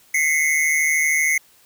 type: tone pair together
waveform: square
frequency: 2032 / 2185 Hz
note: B6 / C#7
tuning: +49 / -26 cents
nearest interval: minor second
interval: 125 cents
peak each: -20 dBFS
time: 0.14-1.38 s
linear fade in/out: 5 ms
effects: white hiss -54 dBFS RMS until 1.65 s

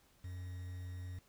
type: tone with quantisation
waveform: triangle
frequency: 90.3 Hz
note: F#2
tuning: 42 cents flat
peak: -40 dBFS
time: 0.24-1.19 s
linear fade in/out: 5 ms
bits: 10
effects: pink hiss -69 dBFS RMS until 1.28 s

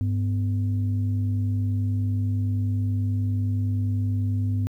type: tone pair together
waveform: sine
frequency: 100.4 / 250.4 Hz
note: G2 / B3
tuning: +42 / +24 cents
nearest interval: octave + major third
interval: 1582 cents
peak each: -21 / -30 dBFS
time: 0.01-4.67 s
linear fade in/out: 0 ms
effects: tanh soft clip ceiling -15 dBFS + 10-bit

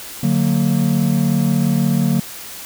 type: chord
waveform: triangle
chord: D augmented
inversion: none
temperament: just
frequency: 146.83 / 183.54 / 229.4 Hz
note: D3 / F#3 / A#3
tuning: 0 / -14 / -28 cents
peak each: -16 dBFS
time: 0.23-2.2 s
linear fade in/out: 5 ms
effects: white hiss -33 dBFS RMS until 2.65 s

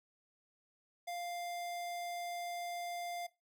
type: tone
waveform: square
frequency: 698.5 Hz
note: F5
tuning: in tune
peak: -40 dBFS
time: 1.07-3.27 s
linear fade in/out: 10 ms
effects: noise-tail reverb RT60 0.2 s tail -17 dB re dry

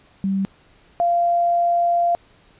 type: tone pair in turn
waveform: sine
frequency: 194.1 / 691.7 Hz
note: G3 / F5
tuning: -17 / -17 cents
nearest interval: octave + minor seventh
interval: 2200 cents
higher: second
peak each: -18 / -15 dBFS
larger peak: second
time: 0.24-0.45 / 1-2.15 s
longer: second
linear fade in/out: 0 ms
effects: pink hiss -54 dBFS RMS until 2.59 s + resampled to 8000 Hz

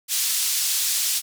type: band-pass noise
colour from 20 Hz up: pink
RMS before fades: -23 dBFS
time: 0.08-1.22 s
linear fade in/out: 50 ms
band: 4700 to 15000 Hz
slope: 12 dB/octave
effects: none

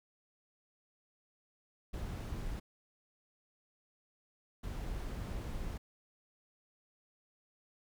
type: noise bursts at uneven times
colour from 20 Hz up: brown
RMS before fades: -40 dBFS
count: 2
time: 1.93-2.6 / 4.63-5.78 s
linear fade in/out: 10 ms
effects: none

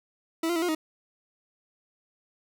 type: tone with pitch steps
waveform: 40% pulse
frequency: 326.8 / 346.4 / 326 / 355.1 / 314 Hz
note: E4 / F4 / E4 / F4 / D#4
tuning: -15 / -14 / -19 / +29 / +16 cents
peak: -24 dBFS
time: 0.43-0.75 s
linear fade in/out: 5 ms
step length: 64 ms
effects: none

